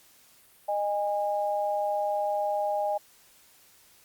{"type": "tone pair together", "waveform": "sine", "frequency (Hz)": [613.9, 818], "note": ["D#5", "G#5"], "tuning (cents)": [-23, -26], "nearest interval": "perfect fourth", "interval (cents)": 497, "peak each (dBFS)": -28, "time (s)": [0.68, 2.98], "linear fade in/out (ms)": 10, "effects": ["white hiss -58 dBFS RMS until 4.04 s", "Opus 48 kbps"]}